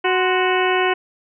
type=harmonic tone with a mistuned harmonic; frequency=370 Hz; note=F#4; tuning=in tune; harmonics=1 / 2 / 3 / 4 / 5 / 6 / 7 / 8; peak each=-19 / -22 / -24 / -25 / -26 / -27 / -27 / -28 dBFS; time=0.04-0.94 s; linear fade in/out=10 ms; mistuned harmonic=3; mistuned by=-96 cents; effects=none